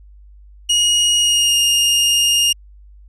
sawtooth tone with pitch glide, 2881 to 2836 Hz, F#7 to F7, -47 to +26 cents, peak -9 dBFS, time 0.69-2.53 s, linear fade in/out 10 ms, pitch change -27 cents, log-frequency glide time 1.19-1.58 s, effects added 50 Hz sine -40 dBFS peak until 3.08 s + resampled to 24000 Hz

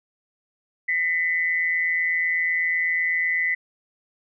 sine tone with amplitude modulation, 2000 Hz, B6, 21 cents sharp, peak -17 dBFS, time 0.88-3.55 s, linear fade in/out 10 ms, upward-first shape sine, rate 168 Hz, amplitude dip 65%, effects none

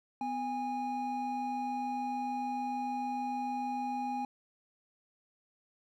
triangle tone pair together, 251.1 / 820 Hz, B3 / G#5, +29 / -22 cents, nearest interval octave + minor sixth, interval 2049 cents, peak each -36 / -32 dBFS, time 0.21-4.25 s, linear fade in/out 2 ms, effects none

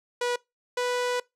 sawtooth tone pair in turn, 487.1 / 493 Hz, B4 / B4, -24 / -3 cents, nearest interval unison, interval 21 cents, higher second, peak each -21 dBFS, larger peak neither, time 0.21-0.36 / 0.77-1.2 s, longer second, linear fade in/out 5 ms, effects noise-tail reverb RT60 0.2 s tail -23 dB re dry + low-pass 8000 Hz 12 dB/octave

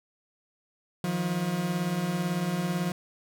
40% pulse beating tone pair, 159.8 / 177.8 Hz, D#3 / F3, +47 / +31 cents, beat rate 18 Hz, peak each -32 / -27 dBFS, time 1.04-2.92 s, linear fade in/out 2 ms, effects none

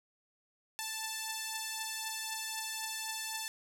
5% pulse beating tone pair, 880 / 883.9 Hz, A5 / A5, 0 / +8 cents, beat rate 3.9 Hz, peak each -26 / -31 dBFS, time 0.79-3.48 s, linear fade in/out 0 ms, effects none

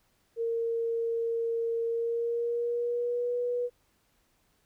sine tone with pitch glide, 460.8 to 487.1 Hz, A#4 to B4, -20 to -24 cents, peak -27 dBFS, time 0.36-3.7 s, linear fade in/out 50 ms, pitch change +96 cents, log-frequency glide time 1.85-3.37 s, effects pink hiss -70 dBFS RMS until 4.65 s

